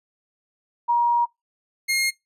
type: tone pair in turn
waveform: sine / sawtooth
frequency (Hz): 950 / 2137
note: A#5 / C7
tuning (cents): +33 / +36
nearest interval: octave + major second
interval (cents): 1403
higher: second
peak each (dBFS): -16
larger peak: neither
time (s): 0.88-1.26 / 1.88-2.11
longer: first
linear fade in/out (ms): 20
effects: noise-tail reverb RT60 0.2 s tail -25 dB re dry + resampled to 32000 Hz